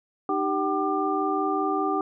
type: tone cluster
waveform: sine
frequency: 306.3 / 391.4 / 765 / 1194 Hz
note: D#4 / G4 / G5 / D6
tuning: -27 / -3 / -42 / +28 cents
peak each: -28 dBFS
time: 0.29-2.01 s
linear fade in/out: 2 ms
effects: none